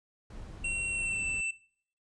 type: noise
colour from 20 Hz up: brown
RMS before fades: -43 dBFS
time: 0.3-1.41 s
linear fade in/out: 5 ms
type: tone with pitch glide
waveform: square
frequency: 2731 to 2667 Hz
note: F7 to E7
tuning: -39 to +20 cents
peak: -31 dBFS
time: 0.64-1.51 s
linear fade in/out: 5 ms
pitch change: -41 cents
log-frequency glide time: 0.9-1.26 s
effects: noise-tail reverb RT60 0.6 s tail -21 dB re dry + resampled to 22050 Hz